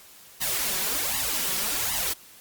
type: noise with flanger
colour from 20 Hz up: white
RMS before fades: -27 dBFS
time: 0.4-2.14 s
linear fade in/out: 20 ms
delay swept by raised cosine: 1 to 5.4 ms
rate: 1.3 Hz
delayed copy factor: +0.95
effects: white hiss -50 dBFS RMS until 2.4 s + Opus 48 kbps